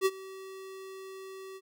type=tone with ADSR envelope; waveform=square; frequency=382.8 Hz; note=G4; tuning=41 cents flat; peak=-22 dBFS; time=0.01-1.61 s; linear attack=47 ms; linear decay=43 ms; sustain=-21 dB; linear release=48 ms; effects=none